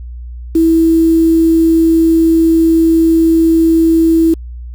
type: tone with quantisation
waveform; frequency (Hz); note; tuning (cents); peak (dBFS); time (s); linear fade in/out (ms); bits
sine; 327; E4; -14; -6; 0.55-4.34; 5; 5
effects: added 60 Hz sine -24 dBFS peak until 4.74 s